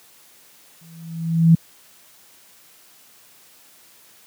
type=tone with exponential growth; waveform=sine; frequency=164.81 Hz; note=E3; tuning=in tune; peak=-6 dBFS; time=0.81-1.55 s; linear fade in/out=5 ms; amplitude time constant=160 ms; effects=white hiss -51 dBFS RMS until 4.26 s + high-pass 100 Hz 12 dB/octave